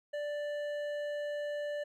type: tone with hard clipping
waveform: sine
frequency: 587.3 Hz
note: D5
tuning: in tune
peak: -36 dBFS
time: 0.13-1.84 s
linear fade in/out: 10 ms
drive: 9 dB
effects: none